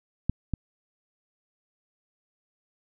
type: clicks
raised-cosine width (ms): 5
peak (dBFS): -11 / -15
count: 2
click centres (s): 0.296 / 0.537
effects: none